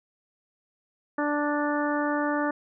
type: harmonic tone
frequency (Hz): 293.7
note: D4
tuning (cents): 0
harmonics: 1 / 2 / 3 / 4 / 5 / 6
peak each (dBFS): -27 / -30 / -32 / -33 / -34 / -35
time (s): 1.18-2.51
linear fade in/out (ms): 5
effects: none